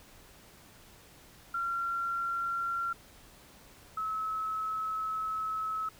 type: tone pair in turn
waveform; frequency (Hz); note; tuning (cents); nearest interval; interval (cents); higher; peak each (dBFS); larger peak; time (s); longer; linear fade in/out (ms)
sine; 1373 / 1293.8; F6 / E6; -30 / -33; minor second; 103; first; -30 / -31; first; 1.54-2.93 / 3.97-5.89; second; 5
effects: pink hiss -56 dBFS RMS until 5.99 s